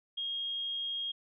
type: tone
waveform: sine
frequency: 3254 Hz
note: G#7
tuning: 36 cents flat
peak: -33 dBFS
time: 0.17-1.12 s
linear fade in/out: 10 ms
effects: none